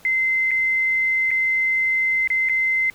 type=tone with dropouts; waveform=sine; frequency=2069 Hz; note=C7; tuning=20 cents flat; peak=-17 dBFS; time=0.05-2.9 s; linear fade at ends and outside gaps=1 ms; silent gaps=0.509-0.514 / 1.307-1.313 / 2.275-2.302 / 2.488-2.495 s; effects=pink hiss -50 dBFS RMS until 2.94 s